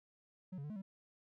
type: tone with pitch steps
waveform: triangle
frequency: 185 / 140.4 / 148.4 / 214.3 / 192.6 Hz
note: F#3 / C#3 / D3 / A3 / G3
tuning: 0 / +22 / +18 / -45 / -30 cents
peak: -40 dBFS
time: 0.52-0.82 s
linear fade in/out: 10 ms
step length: 60 ms
effects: none